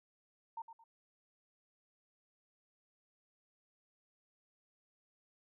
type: tone with echo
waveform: sine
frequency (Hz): 912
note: A#5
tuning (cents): -38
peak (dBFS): -40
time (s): 0.57-0.62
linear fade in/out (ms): 5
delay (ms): 110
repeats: 2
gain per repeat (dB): -10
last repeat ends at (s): 0.84
effects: none